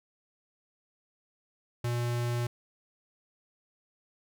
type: tone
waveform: square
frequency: 120 Hz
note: B2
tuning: 49 cents flat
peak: -29 dBFS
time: 1.84-2.47 s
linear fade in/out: 5 ms
effects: none